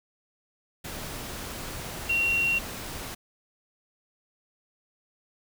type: tone in noise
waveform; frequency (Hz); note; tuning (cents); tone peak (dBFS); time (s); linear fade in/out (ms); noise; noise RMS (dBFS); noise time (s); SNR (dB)
sine; 2745; F7; -31; -22; 2.09-2.59; 10; pink; -37; 0.84-3.15; +12
effects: none